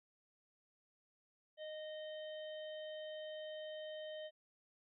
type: harmonic tone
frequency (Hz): 618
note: D#5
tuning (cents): -12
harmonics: 1 / 3 / 5 / 6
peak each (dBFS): -45 / -57 / -54 / -63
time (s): 1.57-4.31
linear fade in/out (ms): 50
effects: none